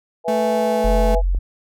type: chord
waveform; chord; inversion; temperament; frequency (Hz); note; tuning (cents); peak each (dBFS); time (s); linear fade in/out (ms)
sine; E major; second; equal; 493.9 / 659.3 / 830.6; B4 / E5 / G#5; 0 / 0 / 0; -20 / -21 / -24; 0.24-1.22; 50
type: tone with pitch glide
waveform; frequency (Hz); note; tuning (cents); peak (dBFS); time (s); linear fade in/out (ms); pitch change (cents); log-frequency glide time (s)
35% pulse; 220 to 218.2; A3 to A3; 0 to -14; -21; 0.28-1.15; 2; -14; 0.46-0.96
type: tone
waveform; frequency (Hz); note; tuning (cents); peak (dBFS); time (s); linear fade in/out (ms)
sine; 44.64; F1; +39; -15; 0.84-1.39; 10
type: click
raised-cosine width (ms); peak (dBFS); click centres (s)
2; -23; 1.348
effects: none